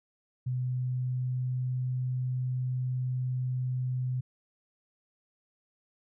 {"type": "tone with pitch glide", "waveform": "sine", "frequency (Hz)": [126.3, 127.11], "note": ["B2", "C3"], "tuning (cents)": [39, -50], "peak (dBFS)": -28, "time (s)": [0.46, 4.21], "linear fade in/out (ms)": 10, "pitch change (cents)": 11, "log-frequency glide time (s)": [0.63, 1.95], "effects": []}